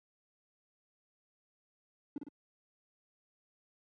triangle tone with echo, 288.7 Hz, D4, 30 cents flat, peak -32 dBFS, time 2.16-2.18 s, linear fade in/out 2 ms, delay 53 ms, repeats 2, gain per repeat -5 dB, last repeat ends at 2.286 s, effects tanh soft clip ceiling -30 dBFS + high-pass 100 Hz 12 dB/octave

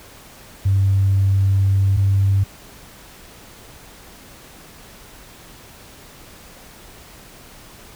sine tone pair in turn, 97.5 / 98.12 Hz, G2 / G2, -9 / +2 cents, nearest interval unison, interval 11 cents, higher second, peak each -12 dBFS, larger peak neither, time 0.65-1.97 / 1.97-2.44 s, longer first, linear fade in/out 10 ms, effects tanh soft clip ceiling -8 dBFS + pink hiss -43 dBFS RMS until 7.95 s

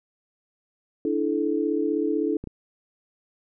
sine chord, D suspended second, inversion none, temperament equal with one note detuned, 293.7 / 329.6 / 432.9 Hz, D4 / E4 / A4, 0 / 0 / -28 cents, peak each -26 dBFS, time 1.05-2.37 s, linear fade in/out 2 ms
clicks, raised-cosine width 3 ms, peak -22 dBFS, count 2, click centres 2.44 / 2.473 s
effects none

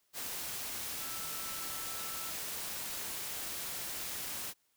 sine tone in noise, 1325 Hz, E6, 9 cents sharp, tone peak -49 dBFS, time 0.99-2.34 s, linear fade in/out 50 ms, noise white, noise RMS -40 dBFS, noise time 0.13-4.54 s, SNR -12 dB, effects white hiss -75 dBFS RMS until 4.76 s

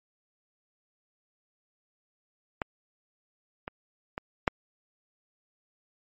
clicks, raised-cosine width 0.5 ms, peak -13 / -19 / -18 / -6 dBFS, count 4, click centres 2.618 / 3.679 / 4.179 / 4.478 s, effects MP3 32 kbps

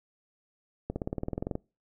accelerating click train, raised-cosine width 2 ms, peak -18 dBFS, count 14, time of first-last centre 0.9-1.554 s, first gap 60 ms, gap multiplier 0.97, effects noise-tail reverb RT60 0.3 s tail -25 dB re dry

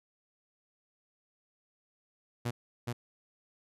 sawtooth tone with echo, 120 Hz, B2, 49 cents flat, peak -27 dBFS, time 2.45-2.51 s, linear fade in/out 10 ms, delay 420 ms, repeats 1, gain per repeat -2 dB, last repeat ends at 2.93 s, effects resampled to 32000 Hz

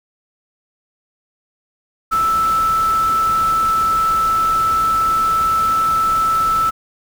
sine tone in noise, 1318.5 Hz, E6, in tune, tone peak -13 dBFS, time 2.11-6.71 s, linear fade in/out 20 ms, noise pink, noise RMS -30 dBFS, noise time 2.11-6.71 s, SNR +14 dB, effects none

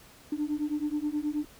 sine beating tone pair, 293.7 / 303.1 Hz, D4 / D#4, 0 / -45 cents, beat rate 9.4 Hz, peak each -30 dBFS, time 0.32-1.45 s, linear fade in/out 5 ms, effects tanh soft clip ceiling -22 dBFS + pink hiss -54 dBFS RMS until 1.59 s

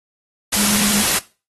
sine tone in noise, 206.8 Hz, G#3, 7 cents flat, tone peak -20 dBFS, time 0.56-1.03 s, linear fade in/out 10 ms, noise white, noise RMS -17 dBFS, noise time 0.52-1.19 s, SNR -6 dB, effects noise-tail reverb RT60 0.3 s tail -18 dB re dry + AAC 32 kbps

